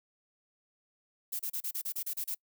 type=noise bursts; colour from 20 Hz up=violet; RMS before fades=-35 dBFS; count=10; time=1.32-2.348 s; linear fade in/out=10 ms; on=74 ms; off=32 ms; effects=noise-tail reverb RT60 0.1 s tail -26 dB re dry